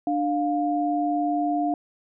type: tone pair together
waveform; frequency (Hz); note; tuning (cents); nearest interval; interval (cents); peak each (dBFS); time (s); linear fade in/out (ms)
sine; 296.2 / 704.5; D4 / F5; +15 / +15; octave + minor third; 1500; -24; 0.07-1.74; 2
effects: none